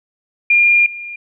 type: tone with level steps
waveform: sine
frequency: 2408 Hz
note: D7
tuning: 43 cents sharp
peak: -8 / -26 dBFS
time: 0.5-1.16 s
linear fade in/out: 5 ms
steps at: 0.86 s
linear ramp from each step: 2 ms
effects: none